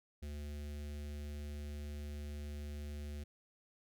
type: tone with notch filter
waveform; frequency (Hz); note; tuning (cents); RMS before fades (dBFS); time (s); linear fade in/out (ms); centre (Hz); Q
square; 73.3; D2; -3; -44; 0.22-3.24; 10; 1000; 0.76
effects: none